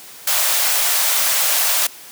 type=high-pass noise; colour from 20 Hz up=white; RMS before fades=-17 dBFS; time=0.27-1.87 s; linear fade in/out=5 ms; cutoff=530 Hz; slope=48 dB/octave; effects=white hiss -39 dBFS RMS until 2.11 s + high-pass 150 Hz 12 dB/octave